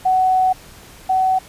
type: tone pair in turn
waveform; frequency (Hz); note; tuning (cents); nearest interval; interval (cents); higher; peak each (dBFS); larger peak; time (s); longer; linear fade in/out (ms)
sine; 747 / 753.1; F#5 / F#5; +16 / +30; unison; 14; second; -12 / -13; first; 0.05-0.53 / 1.09-1.39; first; 10
effects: pink hiss -42 dBFS RMS until 1.48 s + resampled to 32000 Hz